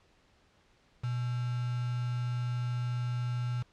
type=tone with quantisation; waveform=sine; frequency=122.1 Hz; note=B2; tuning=19 cents flat; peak=-30 dBFS; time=1.03-3.63 s; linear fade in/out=10 ms; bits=7; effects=pink hiss -66 dBFS RMS until 3.72 s + low-pass 5000 Hz 12 dB/octave